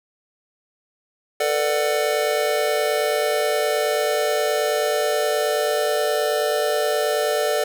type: chord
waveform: square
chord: B minor seventh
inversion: third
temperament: just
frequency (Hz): 444.5 / 493.9 / 592.7 / 740.8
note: A4 / B4 / D5 / F#5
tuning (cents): +18 / 0 / +16 / +2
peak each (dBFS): -24 / -29 / -23 / -28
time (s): 1.4-7.64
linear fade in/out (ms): 5
effects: none